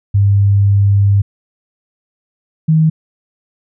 sine tone pair in turn, 100 / 158.29 Hz, G2 / D#3, +35 / +30 cents, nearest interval minor sixth, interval 795 cents, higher second, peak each -7 dBFS, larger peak neither, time 0.14-1.22 / 2.68-2.9 s, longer first, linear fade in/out 10 ms, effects none

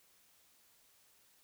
silence, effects white hiss -68 dBFS RMS until 1.43 s

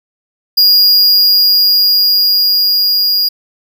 square tone with level ramp, 4853 Hz, D#8, 44 cents flat, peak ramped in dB -5 to -10 dBFS, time 0.57-3.29 s, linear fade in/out 10 ms, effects none

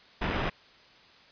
pink noise with sample-and-hold, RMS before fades -30 dBFS, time 0.21-0.5 s, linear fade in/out 10 ms, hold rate 4410 Hz, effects white hiss -56 dBFS RMS until 1.31 s + resampled to 11025 Hz

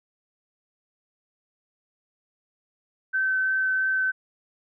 sine tone with vibrato, 1535 Hz, G6, 37 cents flat, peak -21 dBFS, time 3.13-4.12 s, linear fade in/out 20 ms, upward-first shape triangle, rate 3 Hz, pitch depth 10 cents each way, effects none

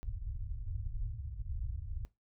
pink low-pass noise, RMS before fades -39 dBFS, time 0.03-2.05 s, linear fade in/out 0 ms, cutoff 110 Hz, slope 48 dB/octave, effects noise-tail reverb RT60 0.2 s tail -19 dB re dry

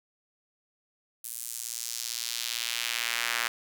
sawtooth tone with high-pass filter sweep, 117.7 Hz, A#2, 17 cents sharp, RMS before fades -33 dBFS, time 1.24-3.48 s, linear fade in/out 5 ms, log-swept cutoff 10000 to 1600 Hz, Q 1.3, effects none

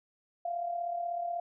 sine tone with amplitude modulation, 693 Hz, F5, 14 cents flat, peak -29 dBFS, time 0.45-1.4 s, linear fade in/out 5 ms, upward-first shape sine, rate 36.3 Hz, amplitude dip 55%, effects none

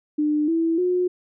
sine tone with pitch steps, 300 / 329 / 360.9 Hz, D4 / E4 / F#4, +37 / -3 / -43 cents, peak -18 dBFS, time 0.18-1.08 s, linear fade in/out 10 ms, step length 300 ms, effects none

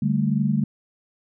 sine chord, D suspended fourth, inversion none, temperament equal with one note detuned, 146.83 / 197.13 / 220 Hz, D3 / G3 / A3, 0 / +10 / 0 cents, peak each -23 dBFS, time 0.02-0.64 s, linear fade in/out 5 ms, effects none

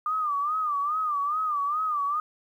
sine tone with vibrato, 1200 Hz, D6, 37 cents sharp, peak -24 dBFS, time 0.06-2.2 s, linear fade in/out 2 ms, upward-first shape sine, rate 2.4 Hz, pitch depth 110 cents each way, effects 10-bit

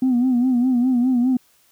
sine tone with vibrato, 249.8 Hz, B3, 20 cents sharp, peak -13 dBFS, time 0.02-1.37 s, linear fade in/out 5 ms, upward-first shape sine, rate 4.9 Hz, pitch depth 82 cents each way, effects tanh soft clip ceiling -12 dBFS + white hiss -58 dBFS RMS until 1.71 s

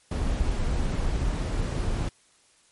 brown noise, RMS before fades -26 dBFS, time 0.11-2.09 s, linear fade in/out 5 ms, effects white hiss -61 dBFS RMS until 2.71 s + MP3 48 kbps

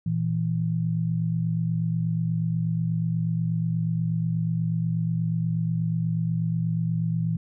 sine tone pair together, 116.54 / 164.81 Hz, A#2 / E3, 0 / 0 cents, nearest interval tritone, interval 600 cents, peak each -27 / -24 dBFS, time 0.06-7.37 s, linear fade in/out 5 ms, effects none

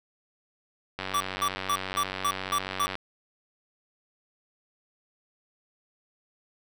click train, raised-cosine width 0.3 ms, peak -16 dBFS, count 187, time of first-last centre 0.99-2.954 s, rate 94.7 Hz
square tone bursts, 1158 Hz, D6, 25 cents flat, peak -24 dBFS, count 7, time 1.14-2.862 s, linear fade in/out 5 ms, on 66 ms, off 210 ms
effects none

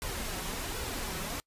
pink noise with flanger, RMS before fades -36 dBFS, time 0.02-1.4 s, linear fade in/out 0 ms, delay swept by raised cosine 2 to 5.4 ms, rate 1.3 Hz, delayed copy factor +0.5, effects noise-tail reverb RT60 0.1 s tail -26 dB re dry + resampled to 32000 Hz

